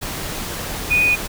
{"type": "tone in noise", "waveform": "sine", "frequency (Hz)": 2474, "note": "D#7", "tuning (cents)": -10, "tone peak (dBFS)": -13, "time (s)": [0.9, 1.16], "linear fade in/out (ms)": 20, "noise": "pink", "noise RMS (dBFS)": -27, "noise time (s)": [0.01, 1.28], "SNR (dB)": 11, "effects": []}